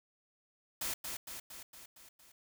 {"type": "noise with echo", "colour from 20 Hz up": "white", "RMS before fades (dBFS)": -37, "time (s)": [0.81, 0.94], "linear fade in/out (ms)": 5, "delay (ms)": 230, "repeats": 6, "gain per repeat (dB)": -4, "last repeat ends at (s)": 2.32, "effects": []}